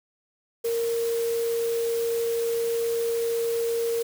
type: tone in noise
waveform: sine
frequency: 463.6 Hz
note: A#4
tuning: 10 cents flat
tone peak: -23 dBFS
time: 0.64-4.03 s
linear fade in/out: 10 ms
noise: white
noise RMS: -38 dBFS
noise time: 0.64-4.03 s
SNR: +12 dB
effects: none